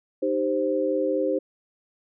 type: chord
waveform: sine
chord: C minor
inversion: first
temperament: equal with one note detuned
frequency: 307.6 / 392 / 523.3 Hz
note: Eb4 / G4 / C5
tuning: -20 / 0 / 0 cents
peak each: -27 / -27 / -24 dBFS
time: 0.22-1.39 s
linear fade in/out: 10 ms
effects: none